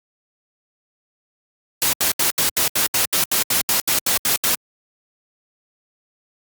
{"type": "noise bursts", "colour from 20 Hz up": "white", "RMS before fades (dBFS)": -18, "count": 15, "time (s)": [1.82, 4.548], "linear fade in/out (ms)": 0, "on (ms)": 110, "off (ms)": 77, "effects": ["high-pass 80 Hz 12 dB/octave", "Opus 48 kbps"]}